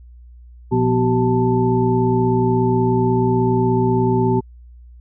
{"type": "tone cluster", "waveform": "sine", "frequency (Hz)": [120.6, 177.1, 247.3, 381.9, 883], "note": ["B2", "F3", "B3", "G4", "A5"], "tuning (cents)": [-41, 24, 3, -45, 6], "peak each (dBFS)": [-19, -24, -20, -18, -23], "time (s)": [0.71, 4.41], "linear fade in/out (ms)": 20, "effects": ["added 60 Hz sine -39 dBFS peak until 5 s"]}